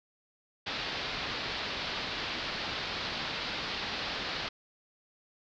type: low-pass noise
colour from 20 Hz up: white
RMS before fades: -36 dBFS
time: 0.66-4.49 s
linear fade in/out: 10 ms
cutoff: 4700 Hz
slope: 48 dB/octave
effects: none